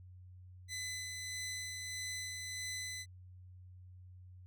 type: tone with tremolo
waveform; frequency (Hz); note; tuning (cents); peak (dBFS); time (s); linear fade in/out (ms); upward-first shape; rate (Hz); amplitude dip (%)
15% pulse; 2012; B6; +32; -33; 0.68-3.06; 50; sine; 1.6; 30
effects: added 91 Hz sine -52 dBFS peak until 4.46 s